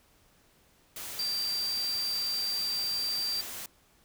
sine tone in noise, 4699 Hz, D8, in tune, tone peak -29 dBFS, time 1.19-3.41 s, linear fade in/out 2 ms, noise white, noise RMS -40 dBFS, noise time 0.96-3.66 s, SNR +8 dB, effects pink hiss -64 dBFS RMS until 4.04 s

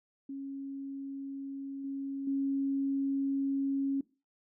sine tone with level steps, 274.4 Hz, C#4, 17 cents flat, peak -37 / -34 / -28 dBFS, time 0.29-4.01 s, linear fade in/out 5 ms, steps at 1.84 / 2.27 s, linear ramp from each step 5 ms, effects noise-tail reverb RT60 0.3 s tail -20 dB re dry

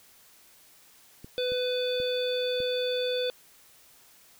clicks, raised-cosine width 3 ms, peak -30 dBFS, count 4, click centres 1.245 / 1.52 / 2.001 / 2.603 s
harmonic tone, 499.6 Hz, B4, 20 cents sharp, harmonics 1 / 3 / 5 / 7 / 9, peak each -27 / -41 / -42 / -33 / -42 dBFS, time 1.38-3.3 s, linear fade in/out 0 ms
effects white hiss -57 dBFS RMS until 4.39 s

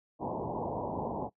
white low-pass noise, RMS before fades -35 dBFS, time 0.19-1.3 s, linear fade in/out 50 ms, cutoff 980 Hz, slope 96 dB/octave, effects noise-tail reverb RT60 0.1 s tail -19 dB re dry + high-pass 80 Hz 12 dB/octave

